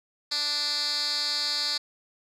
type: tone with band-pass filter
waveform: 10% pulse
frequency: 293.7 Hz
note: D4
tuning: in tune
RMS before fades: -28 dBFS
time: 0.31-1.78 s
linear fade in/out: 10 ms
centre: 4600 Hz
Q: 4.6
effects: none